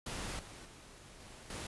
pink noise with level steps, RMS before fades -41 / -51 / -55 / -53 / -43 dBFS, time 0.06-1.67 s, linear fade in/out 5 ms, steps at 0.39 / 0.65 / 1.2 / 1.5 s, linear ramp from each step 2 ms, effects resampled to 24000 Hz

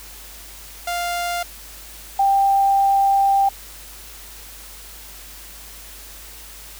sawtooth / sine tone pair in turn, 698.5 / 788.6 Hz, F5 / G5, 0 / +10 cents, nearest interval major second, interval 210 cents, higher second, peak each -18 / -13 dBFS, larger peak second, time 0.87-1.43 / 2.19-3.49 s, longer second, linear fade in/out 5 ms, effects added 50 Hz sine -43 dBFS peak until 6.79 s + white hiss -40 dBFS RMS until 6.79 s

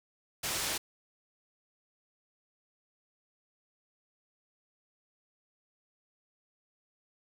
white low-pass noise, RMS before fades -34 dBFS, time 0.43-0.78 s, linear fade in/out 10 ms, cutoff 8900 Hz, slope 12 dB/octave, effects none

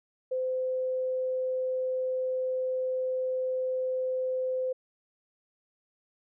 sine tone, 514 Hz, C5, 31 cents flat, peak -27 dBFS, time 0.31-4.73 s, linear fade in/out 10 ms, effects none

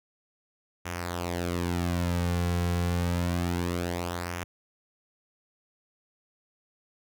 sawtooth tone with flanger, 87.31 Hz, F2, in tune, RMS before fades -29 dBFS, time 0.85-4.44 s, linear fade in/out 10 ms, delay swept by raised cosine 0.23 to 3.33 ms, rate 0.28 Hz, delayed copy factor -0.65, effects none

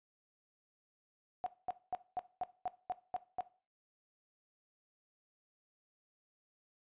sine tone bursts, 732 Hz, F#5, 19 cents flat, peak -33 dBFS, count 9, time 1.44-3.407 s, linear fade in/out 0 ms, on 23 ms, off 220 ms, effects noise-tail reverb RT60 0.4 s tail -18 dB re dry + resampled to 8000 Hz

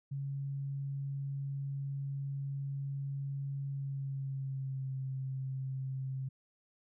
sine tone with pitch glide, 138.59 to 132.79 Hz, C#3 to C3, 0 to +26 cents, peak -35 dBFS, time 0.11-6.29 s, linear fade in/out 10 ms, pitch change -74 cents, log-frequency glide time 3.69-4.94 s, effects none

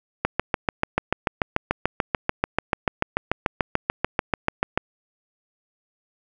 click train, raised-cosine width 0.5 ms, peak -4 dBFS, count 32, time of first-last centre 0.25-4.776 s, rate 6.85 Hz, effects none

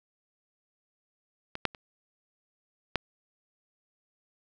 clicks, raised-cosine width 0.3 ms, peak -20 / -8 / -29 / -10 dBFS, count 4, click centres 1.554 / 1.653 / 1.748 / 2.957 s, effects none

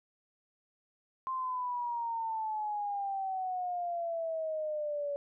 sine exponential sweep, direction down, 1054 to 568 Hz, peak -32 dBFS, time 1.27-5.16 s, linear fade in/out 0 ms, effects none

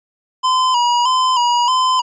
square tone with vibrato, 993 Hz, B5, 9 cents sharp, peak -13 dBFS, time 0.43-2.02 s, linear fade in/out 20 ms, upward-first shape square, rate 1.6 Hz, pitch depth 55 cents each way, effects resampled to 16000 Hz

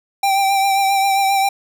square tone with vibrato, 784 Hz, G5, in tune, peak -14 dBFS, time 0.23-1.49 s, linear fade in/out 5 ms, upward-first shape triangle, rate 7.5 Hz, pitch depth 33 cents each way, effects none

